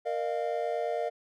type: chord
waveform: triangle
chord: Bb suspended fourth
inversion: none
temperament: equal with one note detuned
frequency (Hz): 466.2 / 609.4 / 698.5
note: Bb4 / Eb5 / F5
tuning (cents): 0 / -36 / 0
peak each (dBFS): -31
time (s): 0.05-1.1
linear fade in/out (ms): 20
effects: none